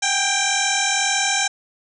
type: tone with frequency modulation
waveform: sine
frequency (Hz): 2343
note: D7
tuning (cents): -5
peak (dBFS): -17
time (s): 0.02-1.48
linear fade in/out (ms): 10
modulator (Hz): 788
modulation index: 6.4
effects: none